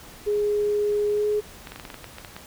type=tone with pitch glide; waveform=sine; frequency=415.3 to 419.9 Hz; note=G#4 to G#4; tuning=0 to +19 cents; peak=-20 dBFS; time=0.26-1.41 s; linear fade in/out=20 ms; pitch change=+19 cents; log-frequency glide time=1.1-1.26 s
type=clicks; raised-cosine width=0.3 ms; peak=-21 dBFS; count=11; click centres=1.672 / 1.72 / 1.76 / 1.798 / 1.852 / 1.902 / 1.943 / 2.043 / 2.184 / 2.248 / 2.365 s
effects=pink hiss -45 dBFS RMS until 2.46 s